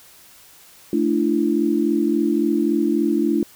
sine chord, A suspended fourth, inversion none, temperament equal with one note detuned, 220 / 293.7 / 337.3 Hz, A3 / D4 / E4, 0 / 0 / +40 cents, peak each -22 / -20 / -20 dBFS, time 0.93-3.43 s, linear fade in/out 2 ms, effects white hiss -48 dBFS RMS until 3.55 s

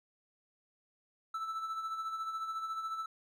triangle tone with tremolo, 1318.5 Hz, E6, in tune, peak -32 dBFS, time 1.34-3.06 s, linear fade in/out 5 ms, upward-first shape sine, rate 14 Hz, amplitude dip 50%, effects none

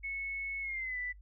sine tone with pitch glide, 2200 to 1982.8 Hz, C#7 to B6, -14 to +6 cents, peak -35 dBFS, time 0.03-1.13 s, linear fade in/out 20 ms, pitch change -180 cents, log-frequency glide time 0.61-0.98 s, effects noise-tail reverb RT60 0.1 s tail -23 dB re dry + added 50 Hz sine -51 dBFS peak until 1.21 s

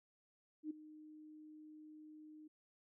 sine tone with ADSR envelope, 307.3 Hz, D#4, 21 cents flat, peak -38 dBFS, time 0.63-2.48 s, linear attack 74 ms, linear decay 9 ms, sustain -16 dB, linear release 10 ms, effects none

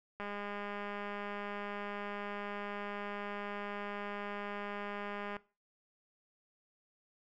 click train, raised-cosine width 0.5 ms, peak -27 dBFS, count 1055, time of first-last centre 0.2-5.367 s, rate 204 Hz, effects noise-tail reverb RT60 0.3 s tail -18 dB re dry

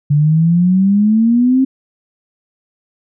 sine exponential sweep, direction up, 143.5 to 268.2 Hz, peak -8 dBFS, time 0.1-1.65 s, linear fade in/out 10 ms, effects none

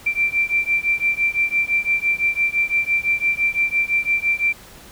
sine beating tone pair, 2349 / 2354.9 Hz, D7 / D7, 0 / +4 cents, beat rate 5.9 Hz, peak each -20 dBFS, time 0.06-4.53 s, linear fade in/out 10 ms, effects pink hiss -43 dBFS RMS until 4.91 s

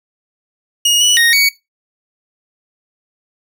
25% pulse tone with pitch steps, 2874 / 2948 / 1863 / 2244 Hz, F7 / F#7 / A#6 / C#7, +49 / -7 / -2 / +21 cents, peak -5 dBFS, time 0.85-1.49 s, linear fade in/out 5 ms, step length 160 ms, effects noise-tail reverb RT60 0.2 s tail -19 dB re dry

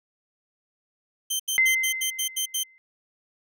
15% pulse tone bursts, 3114 Hz, G7, 12 cents flat, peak -17 dBFS, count 8, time 1.3-2.636 s, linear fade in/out 10 ms, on 97 ms, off 80 ms
sine tone with exponential decay, 2068 Hz, C7, 21 cents flat, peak -15 dBFS, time 1.58-2.78 s, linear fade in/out 0 ms, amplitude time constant 260 ms
effects none

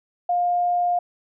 sine tone, 707 Hz, F5, 21 cents sharp, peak -18 dBFS, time 0.29-0.99 s, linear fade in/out 5 ms, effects none

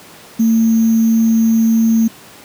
sine tone with sample-and-hold, 225.4 Hz, A3, 42 cents sharp, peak -8 dBFS, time 0.39-2.08 s, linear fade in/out 10 ms, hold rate 6300 Hz, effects pink hiss -39 dBFS RMS until 2.44 s + high-pass 150 Hz 12 dB/octave

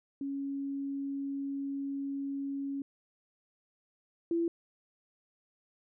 sine tone pair in turn, 277.2 / 336.8 Hz, C#4 / E4, 0 / +37 cents, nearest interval minor third, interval 337 cents, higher second, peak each -33 / -27 dBFS, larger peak second, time 0.21-2.82 / 4.31-4.48 s, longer first, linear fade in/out 2 ms, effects none

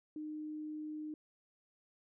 sine tone, 305.8 Hz, D#4, 30 cents flat, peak -40 dBFS, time 0.16-1.14 s, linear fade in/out 2 ms, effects none

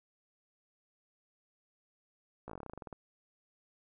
slowing click train, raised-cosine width 1 ms, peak -30 dBFS, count 15, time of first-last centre 2.48-2.928 s, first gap 16 ms, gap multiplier 1.1, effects none

